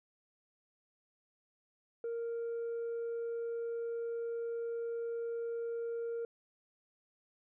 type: tone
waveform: sine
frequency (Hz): 465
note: A#4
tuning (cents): -4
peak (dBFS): -33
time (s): 2.04-6.25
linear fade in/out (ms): 2
effects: tanh soft clip ceiling -34 dBFS